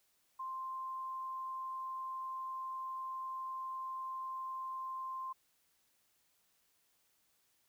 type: tone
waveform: sine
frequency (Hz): 1048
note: C6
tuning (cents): +2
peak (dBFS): -39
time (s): 0.39-5.33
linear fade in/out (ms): 10
effects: white hiss -75 dBFS RMS until 7.68 s